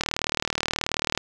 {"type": "click train", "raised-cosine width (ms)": 0.2, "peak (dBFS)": -6, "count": 46, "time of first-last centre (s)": [0.01, 1.176], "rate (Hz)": 38.6, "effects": []}